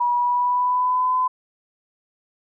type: tone with pitch glide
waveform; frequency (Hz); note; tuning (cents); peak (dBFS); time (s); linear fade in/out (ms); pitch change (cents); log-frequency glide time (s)
sine; 968 to 1014.4; B5 to B5; -35 to +46; -17; 0-1.28; 10; +81; 0.13-1.14
effects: none